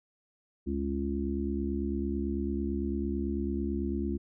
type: harmonic tone with a mistuned harmonic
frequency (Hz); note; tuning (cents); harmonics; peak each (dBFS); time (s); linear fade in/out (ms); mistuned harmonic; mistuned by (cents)
69; C#2; -7; 1 / 3 / 4 / 5; -34 / -34 / -35 / -35; 0.66-4.18; 20; 1; +69
effects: none